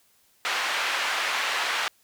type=band-pass noise; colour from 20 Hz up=white; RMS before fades=-27 dBFS; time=0.45-1.88 s; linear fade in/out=0 ms; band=840 to 2500 Hz; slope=12 dB/octave; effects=white hiss -63 dBFS RMS until 2.03 s